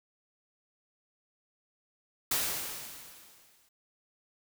white noise with exponential decay, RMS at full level -28 dBFS, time 2.31-3.69 s, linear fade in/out 5 ms, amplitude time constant 300 ms, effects none

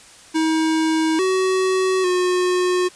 square tone with pitch steps, 318.7 / 375.8 / 362.2 Hz, D#4 / F#4 / F#4, +42 / +27 / -37 cents, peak -17 dBFS, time 0.34-2.89 s, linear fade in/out 20 ms, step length 850 ms, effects white hiss -45 dBFS RMS until 2.95 s + resampled to 22050 Hz

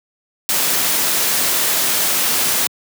white noise, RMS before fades -17 dBFS, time 0.49-2.67 s, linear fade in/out 0 ms, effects high-pass 150 Hz 12 dB/octave

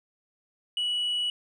sine tone, 2938 Hz, F#7, 13 cents flat, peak -23 dBFS, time 0.77-1.3 s, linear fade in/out 2 ms, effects tanh soft clip ceiling -24 dBFS

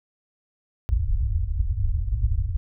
pink low-pass noise, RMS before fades -23 dBFS, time 0.89-2.57 s, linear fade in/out 0 ms, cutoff 110 Hz, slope 96 dB/octave, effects none

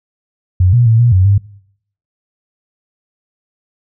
sine tone with pitch steps, 91.4 / 121 / 113 / 120 / 92.9 / 100.1 Hz, F#2 / B2 / A2 / B2 / F#2 / G2, -21 / -35 / +47 / -49 / +7 / +37 cents, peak -6 dBFS, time 0.6-1.38 s, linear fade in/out 5 ms, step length 130 ms, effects noise-tail reverb RT60 0.7 s tail -23 dB re dry

